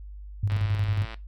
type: tone with tremolo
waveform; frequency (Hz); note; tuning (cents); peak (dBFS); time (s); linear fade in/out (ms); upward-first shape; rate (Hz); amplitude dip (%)
sine; 101.1; G#2; -46; -21; 0.43-1.05; 5; square; 11; 50
type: click train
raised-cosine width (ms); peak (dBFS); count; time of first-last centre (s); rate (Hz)
0.3; -23; 73; 0.5-1.143; 112
effects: noise-tail reverb RT60 0.2 s tail -17 dB re dry + added 50 Hz sine -38 dBFS peak until 1.27 s